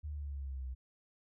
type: exponential sweep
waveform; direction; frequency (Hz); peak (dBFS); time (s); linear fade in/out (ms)
sine; down; 76 to 63; -38; 0.03-0.75; 20
effects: none